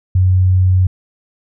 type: tone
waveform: sine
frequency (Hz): 92.5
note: F#2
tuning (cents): 0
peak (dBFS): -8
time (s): 0.15-0.87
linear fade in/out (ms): 5
effects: none